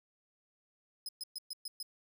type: tone bursts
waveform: sawtooth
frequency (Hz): 5070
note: D#8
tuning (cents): +32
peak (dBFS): -36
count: 6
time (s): 1.06-1.828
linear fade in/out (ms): 2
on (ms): 28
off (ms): 120
effects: none